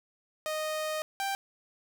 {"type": "tone pair in turn", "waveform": "sawtooth", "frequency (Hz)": [620, 786.1], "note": ["D#5", "G5"], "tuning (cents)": [-6, 5], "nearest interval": "major third", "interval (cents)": 411, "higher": "second", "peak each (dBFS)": [-27, -26], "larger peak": "second", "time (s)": [[0.46, 1.02], [1.2, 1.35]], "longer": "first", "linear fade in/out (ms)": 0, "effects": []}